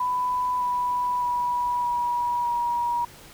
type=tone with pitch steps; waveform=sine; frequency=996 / 985.7 / 975.5 / 965.4 / 955.4 Hz; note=B5 / B5 / B5 / B5 / A#5; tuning=+14 / -4 / -22 / -40 / +42 cents; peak=-22 dBFS; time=0-3.05 s; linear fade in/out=5 ms; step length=610 ms; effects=pink hiss -47 dBFS RMS until 3.33 s